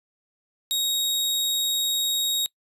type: tone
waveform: sawtooth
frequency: 3770 Hz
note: A#7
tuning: 19 cents sharp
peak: -19 dBFS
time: 0.71-2.46 s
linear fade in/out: 0 ms
effects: noise-tail reverb RT60 0.1 s tail -23 dB re dry + resampled to 32000 Hz